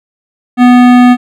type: tone with hard clipping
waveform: sine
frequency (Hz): 246.9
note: B3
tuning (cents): 0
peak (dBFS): -3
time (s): 0.57-1.17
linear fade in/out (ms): 50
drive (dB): 17
effects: none